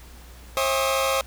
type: tone cluster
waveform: sawtooth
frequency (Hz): 536 / 654 / 804 / 1157 / 1257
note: C5 / E5 / G5 / D6 / D#6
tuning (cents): +42 / -14 / +44 / -26 / +17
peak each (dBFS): -19 / -27 / -27 / -28 / -24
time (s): 0.57-1.21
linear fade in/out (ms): 0
effects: added 60 Hz sine -43 dBFS peak until 1.26 s + pink hiss -49 dBFS RMS until 1.26 s